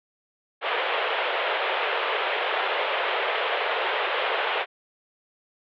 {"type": "band-pass noise", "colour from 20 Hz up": "pink", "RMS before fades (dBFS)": -26, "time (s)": [0.61, 4.66], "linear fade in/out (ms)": 50, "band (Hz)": [430, 3400], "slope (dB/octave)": 48, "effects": []}